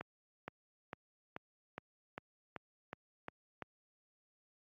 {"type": "accelerating click train", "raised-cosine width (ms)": 0.5, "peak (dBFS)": -27, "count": 10, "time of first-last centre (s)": [0.01, 3.623], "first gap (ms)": 470, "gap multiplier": 0.96, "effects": ["high-pass 100 Hz 12 dB/octave", "AAC 48 kbps"]}